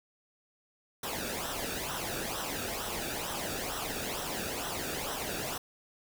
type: noise with flanger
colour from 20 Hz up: pink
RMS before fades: -36 dBFS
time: 1.03-5.58 s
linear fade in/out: 5 ms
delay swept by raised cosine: 0.43 to 0.99 ms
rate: 2.2 Hz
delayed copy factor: -0.65
effects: none